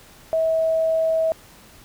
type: tone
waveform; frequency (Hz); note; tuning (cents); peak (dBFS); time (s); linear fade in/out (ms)
sine; 646; E5; -35; -17; 0.33-1.32; 0
effects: pink hiss -48 dBFS RMS until 1.84 s